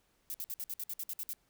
violet noise bursts, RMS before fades -39 dBFS, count 11, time 0.3-1.332 s, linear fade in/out 0 ms, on 42 ms, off 57 ms, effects pink hiss -73 dBFS RMS until 1.49 s

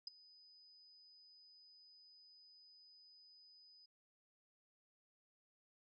sine tone with ADSR envelope, 4992 Hz, D#8, 5 cents sharp, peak -40 dBFS, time 0.07-3.86 s, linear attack 4 ms, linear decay 13 ms, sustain -22 dB, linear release 7 ms, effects none

